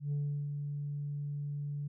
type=tone with ADSR envelope; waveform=sine; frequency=144.7 Hz; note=D3; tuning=25 cents flat; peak=-28 dBFS; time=0-1.88 s; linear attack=120 ms; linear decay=360 ms; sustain=-6 dB; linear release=10 ms; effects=tanh soft clip ceiling -29 dBFS